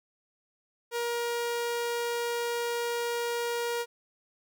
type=tone; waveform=sawtooth; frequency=473.5 Hz; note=A#4; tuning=27 cents sharp; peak=-25 dBFS; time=0.91-3.86 s; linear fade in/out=50 ms; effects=none